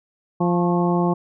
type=harmonic tone with a mistuned harmonic; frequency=174.61 Hz; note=F3; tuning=in tune; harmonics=1 / 2 / 3 / 4 / 5 / 6; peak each=-19 / -22 / -29 / -27 / -27 / -29 dBFS; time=0.4-1.14 s; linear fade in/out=10 ms; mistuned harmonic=6; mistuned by=+62 cents; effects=none